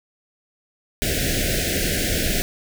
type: band-stop noise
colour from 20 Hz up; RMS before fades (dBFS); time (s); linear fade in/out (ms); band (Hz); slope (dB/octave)
pink; -22; 1.02-2.42; 0; 710 to 1500; 96
effects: none